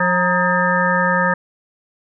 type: harmonic tone with a mistuned harmonic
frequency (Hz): 178.9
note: F3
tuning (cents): +42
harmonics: 1 / 3 / 5 / 7 / 9 / 10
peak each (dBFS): -21 / -21 / -21 / -21 / -21 / -21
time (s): 0-1.34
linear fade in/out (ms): 5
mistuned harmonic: 5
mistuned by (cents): +69
effects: none